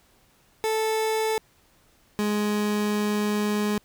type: tone pair in turn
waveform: 30% pulse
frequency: 439.2 / 208.8 Hz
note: A4 / G#3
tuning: -3 / +10 cents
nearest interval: octave + minor second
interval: 1287 cents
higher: first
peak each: -20 dBFS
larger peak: neither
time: 0.64-1.38 / 2.19-3.78 s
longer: second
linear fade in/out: 0 ms
effects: pink hiss -61 dBFS RMS until 3.84 s